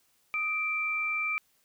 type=tone pair together; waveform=sine; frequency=1249.7 / 2349 Hz; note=D#6 / D7; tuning=+7 / 0 cents; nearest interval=major seventh; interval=1093 cents; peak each=-36 / -28 dBFS; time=0.34-1.38 s; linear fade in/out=0 ms; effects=white hiss -69 dBFS RMS until 1.64 s